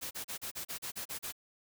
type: noise bursts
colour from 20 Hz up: white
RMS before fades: -40 dBFS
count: 10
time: 0.01-1.325 s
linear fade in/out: 20 ms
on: 100 ms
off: 35 ms
effects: none